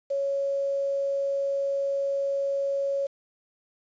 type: tone with quantisation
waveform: sine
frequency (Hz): 555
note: C#5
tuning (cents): +2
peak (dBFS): -24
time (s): 0.1-3.07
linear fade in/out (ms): 10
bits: 8
effects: resampled to 16000 Hz